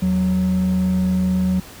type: tone pair together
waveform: triangle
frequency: 80.34 / 185 Hz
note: E2 / F#3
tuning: -44 / 0 cents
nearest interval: octave + major second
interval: 1444 cents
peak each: -23 / -13 dBFS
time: 0.02-1.6 s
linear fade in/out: 5 ms
effects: tanh soft clip ceiling -10 dBFS + pink hiss -40 dBFS RMS until 1.8 s